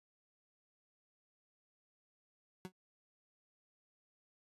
30% pulse tone with exponential decay, 185 Hz, F#3, in tune, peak -36 dBFS, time 2.65-2.72 s, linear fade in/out 0 ms, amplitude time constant 15 ms, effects high-pass 100 Hz 12 dB/octave + resampled to 32000 Hz

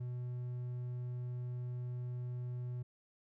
triangle tone, 123.47 Hz, B2, in tune, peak -36 dBFS, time 0-2.83 s, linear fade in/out 10 ms, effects none

